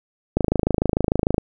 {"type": "click train", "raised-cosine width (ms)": 2, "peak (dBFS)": -4, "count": 28, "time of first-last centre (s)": [0.37, 1.381], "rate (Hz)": 26.7, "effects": []}